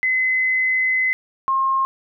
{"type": "tone pair in turn", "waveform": "sine", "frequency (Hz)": [2037, 1069.4], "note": ["C7", "C6"], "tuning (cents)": [-47, 37], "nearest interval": "major seventh", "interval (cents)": 1116, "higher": "first", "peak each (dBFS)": -16, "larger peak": "neither", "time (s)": [[0.03, 1.13], [1.48, 1.85]], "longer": "first", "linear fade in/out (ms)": 0, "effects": []}